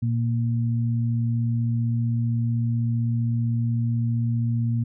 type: tone pair together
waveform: sine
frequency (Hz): 117.43 / 233.1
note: A#2 / A#3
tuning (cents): +13 / 0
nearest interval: octave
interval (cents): 1187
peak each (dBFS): -21 / -28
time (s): 0.02-4.84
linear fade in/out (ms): 10
effects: none